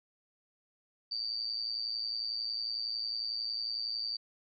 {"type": "tone with amplitude modulation", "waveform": "sine", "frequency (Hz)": 4623, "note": "D8", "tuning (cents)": -28, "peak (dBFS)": -30, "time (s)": [1.11, 4.17], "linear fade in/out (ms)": 10, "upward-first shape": "sine", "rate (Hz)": 111, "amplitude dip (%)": 70, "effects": []}